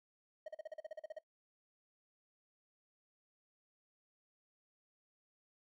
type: tone bursts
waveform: triangle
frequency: 625 Hz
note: D#5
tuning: 8 cents sharp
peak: -40 dBFS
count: 12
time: 0.46-1.187 s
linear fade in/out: 5 ms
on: 23 ms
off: 41 ms
effects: noise-tail reverb RT60 0.1 s tail -18 dB re dry